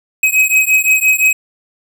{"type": "beating tone pair", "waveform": "square", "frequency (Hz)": [2534, 2539.8], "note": ["D#7", "D#7"], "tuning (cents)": [31, 35], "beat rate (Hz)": 5.8, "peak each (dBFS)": -13, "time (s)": [0.23, 1.33], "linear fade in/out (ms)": 5, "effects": []}